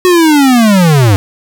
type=linear sweep; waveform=square; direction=down; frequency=370 to 92.5 Hz; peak=-5 dBFS; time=0.05-1.16 s; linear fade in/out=0 ms; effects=7-bit